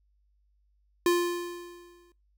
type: tone with exponential decay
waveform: square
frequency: 349.2 Hz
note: F4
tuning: in tune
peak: -20 dBFS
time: 1.06-2.12 s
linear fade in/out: 2 ms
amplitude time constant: 230 ms
effects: noise-tail reverb RT60 0.2 s tail -19 dB re dry + added 50 Hz sine -65 dBFS peak until 2.37 s

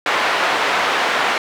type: band-pass noise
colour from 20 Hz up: pink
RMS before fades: -18 dBFS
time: 0.06-1.38 s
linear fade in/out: 2 ms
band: 700 to 2600 Hz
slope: 12 dB/octave
effects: none

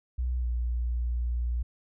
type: tone with pitch glide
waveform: sine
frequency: 62 to 59.78 Hz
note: B1 to A#1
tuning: +7 to +44 cents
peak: -26 dBFS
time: 0.18-1.63 s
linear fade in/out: 10 ms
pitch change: -63 cents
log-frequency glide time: 0.4-0.46 s
effects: none

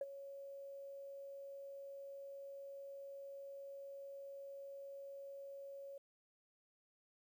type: tone with ADSR envelope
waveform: sine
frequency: 554.4 Hz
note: C#5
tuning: in tune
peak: -35 dBFS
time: 0.01-5.98 s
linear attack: 3 ms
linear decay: 32 ms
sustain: -13 dB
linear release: 5 ms
effects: tanh soft clip ceiling -33 dBFS + 12-bit

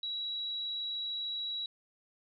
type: tone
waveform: sine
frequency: 3891 Hz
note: B7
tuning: 27 cents flat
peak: -34 dBFS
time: 0.03-1.66 s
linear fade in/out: 2 ms
effects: none

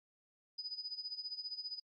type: tone with tremolo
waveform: sine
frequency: 4978 Hz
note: D#8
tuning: in tune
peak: -38 dBFS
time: 0.58-1.8 s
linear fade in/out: 10 ms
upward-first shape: sine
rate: 15 Hz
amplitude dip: 80%
effects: AAC 32 kbps

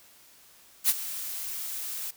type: noise with ADSR envelope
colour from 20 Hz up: blue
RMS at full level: -20 dBFS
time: 0.84-2.11 s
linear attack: 51 ms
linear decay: 36 ms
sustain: -15 dB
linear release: 8 ms
effects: white hiss -56 dBFS RMS until 2.16 s

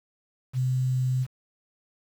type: tone with quantisation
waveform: sine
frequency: 128.4 Hz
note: C3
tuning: 32 cents flat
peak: -22 dBFS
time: 0.53-1.27 s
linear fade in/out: 50 ms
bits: 8
effects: none

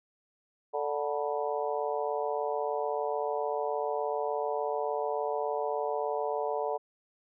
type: harmonic tone with a mistuned harmonic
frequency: 146.83 Hz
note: D3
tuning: in tune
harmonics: 3 / 4 / 5 / 6 / 7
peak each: -33 / -34 / -35 / -39 / -38 dBFS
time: 0.73-6.78 s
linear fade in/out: 20 ms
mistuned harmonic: 7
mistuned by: -87 cents
effects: none

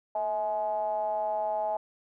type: ring-modulated tone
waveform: triangle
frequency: 100.8 Hz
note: G2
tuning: 49 cents sharp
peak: -22 dBFS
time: 0.15-1.77 s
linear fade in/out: 5 ms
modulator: 744 Hz
effects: none

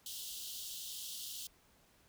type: high-pass noise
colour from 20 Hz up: pink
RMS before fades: -45 dBFS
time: 0.06-1.47 s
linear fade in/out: 2 ms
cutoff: 2900 Hz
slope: 96 dB/octave
effects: pink hiss -68 dBFS RMS until 2.08 s

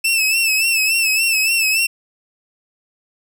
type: tone with vibrato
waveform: sawtooth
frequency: 2637 Hz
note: E7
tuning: in tune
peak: -11 dBFS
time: 0.04-1.87 s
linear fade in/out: 10 ms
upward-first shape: sine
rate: 3.5 Hz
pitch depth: 64 cents each way
effects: none

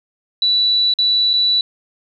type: tone with dropouts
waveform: sine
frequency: 3951 Hz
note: B7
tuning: in tune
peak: -12 dBFS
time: 0.42-1.61 s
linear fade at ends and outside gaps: 2 ms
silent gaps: 0.938-0.987 / 1.333-1.337 s
effects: none

